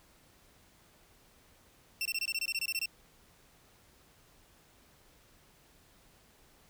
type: tone bursts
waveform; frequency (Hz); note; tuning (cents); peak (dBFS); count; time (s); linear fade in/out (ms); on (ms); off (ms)
25% pulse; 2703; E7; +43; -27; 13; 2.01-2.858; 2; 44; 23
effects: pink hiss -63 dBFS RMS until 6.69 s